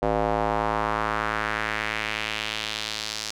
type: tone with band-pass filter sweep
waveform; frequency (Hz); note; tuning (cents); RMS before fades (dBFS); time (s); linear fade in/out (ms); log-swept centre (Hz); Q
square; 54.2; A1; -25; -27; 0.02-3.31; 5; 610 to 5200; 1.8
effects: none